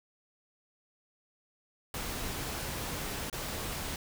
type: noise with dropouts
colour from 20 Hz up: pink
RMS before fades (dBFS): -37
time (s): 1.94-3.96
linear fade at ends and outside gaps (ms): 2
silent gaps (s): 3.299-3.327
effects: none